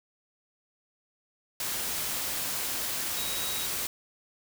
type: tone in noise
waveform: sine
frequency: 3822 Hz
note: A#7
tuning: 43 cents sharp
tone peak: -37 dBFS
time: 3.17-3.66 s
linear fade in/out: 2 ms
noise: white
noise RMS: -32 dBFS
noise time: 1.6-3.87 s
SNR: -8 dB
effects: none